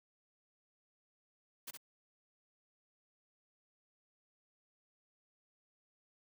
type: noise with echo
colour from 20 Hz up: white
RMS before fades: -45 dBFS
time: 1.67-1.71 s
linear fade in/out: 10 ms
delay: 64 ms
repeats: 1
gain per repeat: -4 dB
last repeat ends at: 1.774 s
effects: high-pass 150 Hz 12 dB/octave